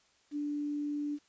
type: tone with quantisation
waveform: sine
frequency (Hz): 292.8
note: D4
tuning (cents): -5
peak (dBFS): -32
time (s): 0.31-1.19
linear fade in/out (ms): 50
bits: 10
effects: white hiss -68 dBFS RMS until 1.28 s + resampled to 16000 Hz